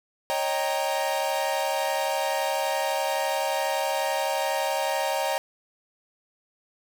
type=chord; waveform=45% pulse; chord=Eb dominant seventh; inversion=third; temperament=equal with one note detuned; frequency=550.5 / 622.3 / 784 / 932.3 Hz; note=Db5 / Eb5 / G5 / Bb5; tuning=-12 / 0 / 0 / 0 cents; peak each=-30 dBFS; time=0.3-5.38 s; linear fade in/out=0 ms; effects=none